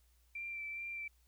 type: tone with vibrato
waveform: sine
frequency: 2349 Hz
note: D7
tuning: in tune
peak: -40 dBFS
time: 0.35-1.08 s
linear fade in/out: 5 ms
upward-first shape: sine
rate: 2.4 Hz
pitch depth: 19 cents each way
effects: added 60 Hz sine -67 dBFS peak until 1.27 s + white hiss -75 dBFS RMS until 1.27 s